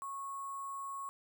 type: tone with sample-and-hold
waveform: sine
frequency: 1100 Hz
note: C#6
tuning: 14 cents flat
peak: -39 dBFS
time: 0.02-1.09 s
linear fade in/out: 0 ms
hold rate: 8820 Hz
effects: none